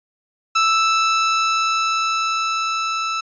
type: tone with level ramp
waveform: sawtooth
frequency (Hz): 1318.5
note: E6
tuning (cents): 0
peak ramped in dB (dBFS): -10 to -17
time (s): 0.55-3.21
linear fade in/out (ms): 10
effects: resampled to 16000 Hz